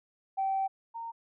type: tone pair in turn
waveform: sine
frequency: 774 / 920.4 Hz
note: G5 / A#5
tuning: -22 / -22 cents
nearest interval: minor third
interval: 300 cents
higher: second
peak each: -26 / -36 dBFS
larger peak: first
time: 0.37-0.68 / 0.94-1.12 s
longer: first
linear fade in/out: 20 ms
effects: tanh soft clip ceiling -22 dBFS